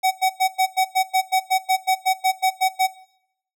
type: tone bursts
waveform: square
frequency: 754 Hz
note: F#5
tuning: 32 cents sharp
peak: -16 dBFS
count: 16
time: 0.03-2.874 s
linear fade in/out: 20 ms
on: 84 ms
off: 100 ms
effects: noise-tail reverb RT60 0.7 s tail -19 dB re dry